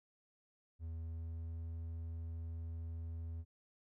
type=tone with pitch glide; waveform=triangle; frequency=81.7 to 82.41 Hz; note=E2 to E2; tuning=-15 to 0 cents; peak=-39 dBFS; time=0.79-3.45 s; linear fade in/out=50 ms; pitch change=+15 cents; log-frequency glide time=0.91-1.63 s; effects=none